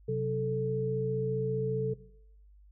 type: tone cluster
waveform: sine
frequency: 129.8 / 184.8 / 438.7 Hz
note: C3 / F#3 / A4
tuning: -13 / -2 / -5 cents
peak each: -33 / -37 / -30 dBFS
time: 0.08-1.94 s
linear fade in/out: 10 ms
effects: noise-tail reverb RT60 0.7 s tail -17 dB re dry + added 50 Hz sine -54 dBFS peak until 2.71 s